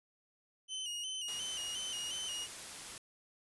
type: tone with vibrato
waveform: sawtooth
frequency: 2962 Hz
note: F#7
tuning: 1 cent sharp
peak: -35 dBFS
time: 0.68-2.48 s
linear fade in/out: 50 ms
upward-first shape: square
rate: 2.8 Hz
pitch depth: 53 cents each way
type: noise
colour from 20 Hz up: white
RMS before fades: -46 dBFS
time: 1.28-2.98 s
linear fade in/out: 2 ms
effects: resampled to 24000 Hz